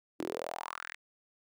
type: tone with high-pass filter sweep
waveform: sawtooth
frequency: 41.73 Hz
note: E1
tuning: 22 cents sharp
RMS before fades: -40 dBFS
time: 0.19-0.95 s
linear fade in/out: 10 ms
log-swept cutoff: 300 to 2000 Hz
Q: 4.8
effects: none